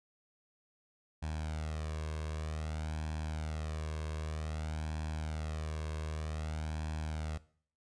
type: tone with flanger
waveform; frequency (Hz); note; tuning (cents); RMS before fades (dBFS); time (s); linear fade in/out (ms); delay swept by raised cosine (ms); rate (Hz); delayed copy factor
sawtooth; 77.78; D#2; 0; -38; 1.22-7.38; 10; 1.2 to 1.86; 0.53; +0.6
effects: noise-tail reverb RT60 0.5 s tail -18 dB re dry + resampled to 22050 Hz